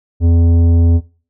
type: tone with tanh clipping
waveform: triangle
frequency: 84.3 Hz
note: E2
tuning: 39 cents sharp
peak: -9 dBFS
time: 0.2-1.01 s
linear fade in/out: 50 ms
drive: 15 dB
effects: noise-tail reverb RT60 0.4 s tail -20 dB re dry